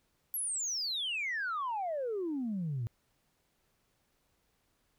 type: exponential sweep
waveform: sine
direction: down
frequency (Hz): 11840 to 110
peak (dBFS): -31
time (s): 0.34-2.87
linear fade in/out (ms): 0
effects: tanh soft clip ceiling -29 dBFS + pink hiss -75 dBFS RMS until 4.98 s